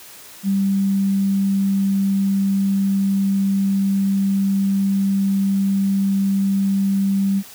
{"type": "tone", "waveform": "sine", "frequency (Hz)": 196, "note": "G3", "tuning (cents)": 0, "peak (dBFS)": -15, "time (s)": [0.43, 7.43], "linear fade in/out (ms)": 50, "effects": ["white hiss -41 dBFS RMS until 7.54 s", "high-pass 80 Hz 12 dB/octave"]}